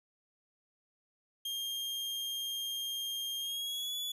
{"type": "tone with pitch glide", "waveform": "40% pulse", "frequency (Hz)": [3211, 3422], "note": ["G7", "A7"], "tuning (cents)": [41, -49], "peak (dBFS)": -34, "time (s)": [1.45, 4.12], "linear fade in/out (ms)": 5, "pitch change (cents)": 110, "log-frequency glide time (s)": [3.39, 3.97], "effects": []}